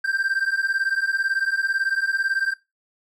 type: beating tone pair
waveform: triangle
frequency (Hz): 1568 / 1586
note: G6 / G6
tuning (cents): 0 / +20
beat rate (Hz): 18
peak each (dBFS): -21 / -22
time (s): 0.04-2.54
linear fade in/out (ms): 10
effects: noise-tail reverb RT60 0.2 s tail -17 dB re dry + MP3 96 kbps